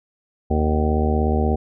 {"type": "harmonic tone with a mistuned harmonic", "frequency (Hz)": 76.7, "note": "D#2", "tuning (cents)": -24, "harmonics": [1, 2, 3, 4, 5, 6, 7, 8, 9, 10], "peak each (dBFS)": [-19, -31, -23, -32, -26, -27, -35, -31, -38, -27], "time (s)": [0.5, 1.56], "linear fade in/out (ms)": 10, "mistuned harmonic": 9, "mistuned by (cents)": 51, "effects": []}